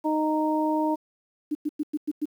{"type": "harmonic tone", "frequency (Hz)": 309.4, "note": "D#4", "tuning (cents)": -10, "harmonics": [1, 2, 3], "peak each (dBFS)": [-24, -29, -27], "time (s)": [0.04, 0.96], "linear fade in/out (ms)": 20}
{"type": "tone bursts", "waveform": "sine", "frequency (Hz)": 300, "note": "D4", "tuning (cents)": 37, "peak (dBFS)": -23, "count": 6, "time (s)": [1.51, 2.256], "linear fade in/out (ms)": 10, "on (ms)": 41, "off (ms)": 100}
{"effects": ["9-bit"]}